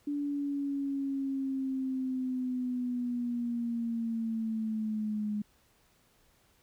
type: linear sweep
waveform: sine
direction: down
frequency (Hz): 290 to 208.1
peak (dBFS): -30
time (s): 0.07-5.42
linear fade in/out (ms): 5
effects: pink hiss -67 dBFS RMS until 6.62 s